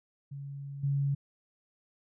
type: tone with level steps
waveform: sine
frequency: 140 Hz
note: C#3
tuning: 18 cents sharp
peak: -38 / -26 dBFS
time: 0.31-1.15 s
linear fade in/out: 10 ms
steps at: 0.83 s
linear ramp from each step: 10 ms
effects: none